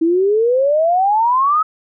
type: exponential sweep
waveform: sine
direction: up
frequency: 318.7 to 1295 Hz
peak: -11 dBFS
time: 0.01-1.63 s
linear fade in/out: 10 ms
effects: none